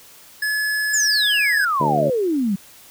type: tone with pitch glide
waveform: square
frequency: 1707 to 1677.7 Hz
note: G#6 to G#6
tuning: +47 to +17 cents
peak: -20 dBFS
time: 0.42-1.65 s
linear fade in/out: 5 ms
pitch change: -30 cents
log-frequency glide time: 1.17-1.27 s
type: exponential sweep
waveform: sine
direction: down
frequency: 7459 to 185 Hz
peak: -17 dBFS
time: 0.93-2.56 s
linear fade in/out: 10 ms
type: harmonic tone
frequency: 74.1 Hz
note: D2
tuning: 16 cents sharp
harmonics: 2 / 3 / 4 / 5 / 6 / 7 / 8 / 9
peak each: -24 / -26 / -27 / -28 / -29 / -29 / -30 / -31 dBFS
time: 1.8-2.1 s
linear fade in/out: 5 ms
effects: white hiss -46 dBFS RMS until 2.9 s